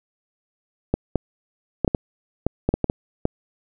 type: clicks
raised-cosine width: 2 ms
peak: -5 dBFS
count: 11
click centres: 0.94 / 1.157 / 1.847 / 1.878 / 1.948 / 2.466 / 2.69 / 2.74 / 2.843 / 2.899 / 3.254 s
effects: none